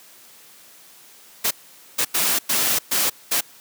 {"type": "noise bursts at uneven times", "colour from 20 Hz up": "white", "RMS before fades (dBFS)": -20, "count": 6, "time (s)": [[1.44, 1.51], [1.98, 2.05], [2.14, 2.39], [2.49, 2.79], [2.91, 3.1], [3.31, 3.41]], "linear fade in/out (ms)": 10, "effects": ["white hiss -48 dBFS RMS until 3.6 s", "high-pass 150 Hz 12 dB/octave"]}